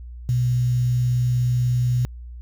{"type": "tone with quantisation", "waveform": "sine", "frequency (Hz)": 123.47, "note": "B2", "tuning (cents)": 0, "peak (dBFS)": -17, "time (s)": [0.29, 2.05], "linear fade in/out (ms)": 0, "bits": 7, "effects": ["added 60 Hz sine -34 dBFS peak until 2.41 s"]}